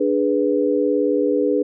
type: chord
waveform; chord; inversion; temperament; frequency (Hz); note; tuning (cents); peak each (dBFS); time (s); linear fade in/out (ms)
sine; G# diminished; second; equal; 293.7 / 415.3 / 493.9; D4 / G#4 / B4; 0 / 0 / 0; -20; 0-1.63; 10
effects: none